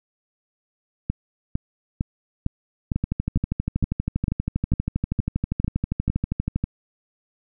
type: two click trains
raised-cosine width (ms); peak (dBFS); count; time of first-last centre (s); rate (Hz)
5; -10 / -10; 47 / 12; 2.96-6.64 / 1.1-6.1; 12.5 / 2.2
effects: none